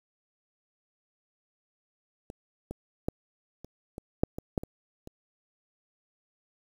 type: clicks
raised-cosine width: 2 ms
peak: -27 / -23 / -14 / -30 / -25 / -9 / -22 / -13 / -24 / -29 dBFS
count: 10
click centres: 2.301 / 2.71 / 3.085 / 3.646 / 3.981 / 4.235 / 4.385 / 4.578 / 4.635 / 5.074 s
effects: 8-bit